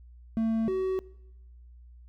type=tone pair in turn; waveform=triangle; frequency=224.2 / 377.1 Hz; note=A3 / F#4; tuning=+33 / +33 cents; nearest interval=major sixth; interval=900 cents; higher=second; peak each=-22 / -24 dBFS; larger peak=first; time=0.37-0.68 / 0.68-0.99 s; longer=neither; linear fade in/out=0 ms; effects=noise-tail reverb RT60 0.9 s tail -22 dB re dry + added 60 Hz sine -48 dBFS peak until 2.08 s